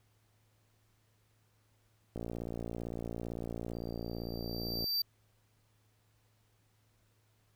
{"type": "click train", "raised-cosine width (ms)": 2, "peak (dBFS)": -26, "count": 156, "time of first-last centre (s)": [2.16, 4.842], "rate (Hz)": 57.8}
{"type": "tone with exponential growth", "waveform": "square", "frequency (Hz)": 4663, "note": "D8", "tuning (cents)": -13, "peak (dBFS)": -29, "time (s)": [3.73, 5.02], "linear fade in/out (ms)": 5, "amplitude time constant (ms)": 280}
{"effects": ["added 107 Hz sine -70 dBFS peak until 7.55 s", "pink hiss -74 dBFS RMS until 7.55 s"]}